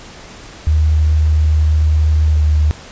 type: tone with pitch glide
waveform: sine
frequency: 77.1 to 75.86 Hz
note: D#2 to D#2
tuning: -15 to -43 cents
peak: -9 dBFS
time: 0.67-2.71 s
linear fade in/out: 0 ms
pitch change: -28 cents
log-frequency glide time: 2.26-2.42 s
effects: pink hiss -36 dBFS RMS until 2.91 s + resampled to 16000 Hz